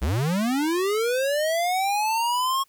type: linear sweep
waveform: square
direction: up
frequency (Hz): 55.3 to 1094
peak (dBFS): -22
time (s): 0.01-2.64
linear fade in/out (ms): 20
effects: white hiss -63 dBFS RMS until 2.68 s